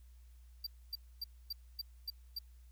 square tone bursts, 4699 Hz, D8, in tune, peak -38 dBFS, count 7, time 0.64-2.389 s, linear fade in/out 5 ms, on 27 ms, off 260 ms, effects added 60 Hz sine -55 dBFS peak until 2.71 s + white hiss -74 dBFS RMS until 2.71 s

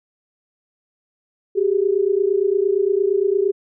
sine tone pair together, 381.3 / 410 Hz, G4 / G#4, -48 / -22 cents, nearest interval minor second, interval 126 cents, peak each -18 dBFS, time 1.55-3.52 s, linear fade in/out 20 ms, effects none

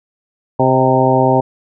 harmonic tone with a mistuned harmonic, 130.81 Hz, C3, in tune, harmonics 1 / 2 / 3 / 4 / 5 / 6 / 7, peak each -17 / -17 / -17 / -17 / -17 / -17 / -17 dBFS, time 0.59-1.41 s, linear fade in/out 10 ms, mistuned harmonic 5, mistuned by -39 cents, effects none

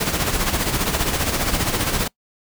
pink noise with tremolo, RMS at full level -19 dBFS, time 0-2.08 s, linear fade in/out 10 ms, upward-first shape sine, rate 15 Hz, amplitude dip 55%, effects noise-tail reverb RT60 0.1 s tail -24 dB re dry

